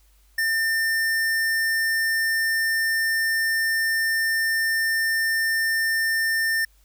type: tone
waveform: square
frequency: 1800 Hz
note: A6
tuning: 39 cents sharp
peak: -21 dBFS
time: 0.38-6.65 s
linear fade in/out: 5 ms
effects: added 50 Hz sine -55 dBFS peak until 6.84 s + white hiss -63 dBFS RMS until 6.84 s